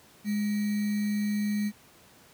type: tone with sample-and-hold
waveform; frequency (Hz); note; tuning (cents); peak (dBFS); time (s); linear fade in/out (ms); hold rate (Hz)
sine; 207.7; G#3; 0; -25; 0.24-1.72; 50; 2100
effects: pink hiss -56 dBFS RMS until 2.33 s + high-pass 100 Hz 12 dB/octave